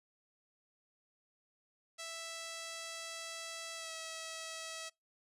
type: tone with pitch glide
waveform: 5% pulse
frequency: 659.3 to 648.3 Hz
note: E5 to E5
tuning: 0 to -29 cents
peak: -31 dBFS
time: 1.98-4.9 s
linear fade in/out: 20 ms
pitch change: -29 cents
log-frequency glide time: 3.76-3.92 s
effects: noise-tail reverb RT60 0.2 s tail -26 dB re dry + resampled to 32000 Hz